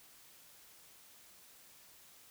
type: silence
effects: white hiss -60 dBFS RMS until 2.3 s